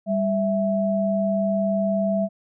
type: tone pair together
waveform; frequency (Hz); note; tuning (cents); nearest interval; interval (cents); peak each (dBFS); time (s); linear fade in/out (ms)
sine; 197.55 / 659.3; G3 / E5; +14 / 0; octave + major sixth; 2086; -22; 0.06-2.29; 50
effects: none